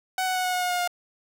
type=tone with pitch steps; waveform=sawtooth; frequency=748 / 742.4 / 736.9 / 731.3 / 725.9 / 720.4 / 715 / 709.7 Hz; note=F#5 / F#5 / F#5 / F#5 / F#5 / F#5 / F5 / F5; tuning=+19 / +6 / -7 / -20 / -33 / -46 / +41 / +28 cents; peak=-20 dBFS; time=0.18-0.876 s; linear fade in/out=2 ms; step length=87 ms; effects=none